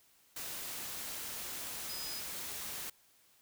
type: tone in noise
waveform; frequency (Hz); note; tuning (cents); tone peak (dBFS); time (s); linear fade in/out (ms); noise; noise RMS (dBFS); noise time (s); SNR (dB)
sine; 5000; D#8; +8; -43; 1.89-2.2; 5; white; -42; 0.36-2.9; -4
effects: white hiss -67 dBFS RMS until 3.41 s